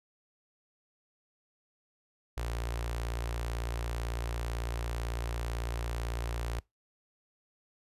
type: tone with notch filter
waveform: sawtooth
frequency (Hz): 58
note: A#1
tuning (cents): -8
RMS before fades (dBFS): -35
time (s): 2.37-6.6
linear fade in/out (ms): 5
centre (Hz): 200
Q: 0.73
effects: noise-tail reverb RT60 0.2 s tail -24 dB re dry + resampled to 32000 Hz